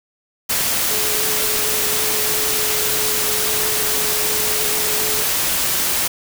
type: tone in noise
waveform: sine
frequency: 427.4 Hz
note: G#4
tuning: 50 cents sharp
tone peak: -28 dBFS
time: 0.9-5.23 s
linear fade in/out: 10 ms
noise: white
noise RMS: -19 dBFS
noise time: 0.49-6.08 s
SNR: -12 dB
effects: none